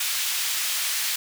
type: high-pass noise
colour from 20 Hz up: pink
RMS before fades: -26 dBFS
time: 0-1.16 s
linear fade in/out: 5 ms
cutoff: 2400 Hz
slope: 12 dB/octave
effects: none